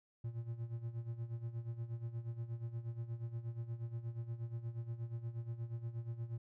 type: tone with tremolo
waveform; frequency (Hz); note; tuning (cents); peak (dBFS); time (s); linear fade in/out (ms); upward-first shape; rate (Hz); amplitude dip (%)
triangle; 116.54; A#2; 0; -35; 0.24-6.38; 5; sine; 8.4; 75
effects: none